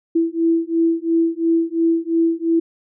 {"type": "beating tone pair", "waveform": "sine", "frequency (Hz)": [329.6, 332.5], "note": ["E4", "E4"], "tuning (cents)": [0, 15], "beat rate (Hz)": 2.9, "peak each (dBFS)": -18, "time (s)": [0.15, 2.6], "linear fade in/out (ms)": 10, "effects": []}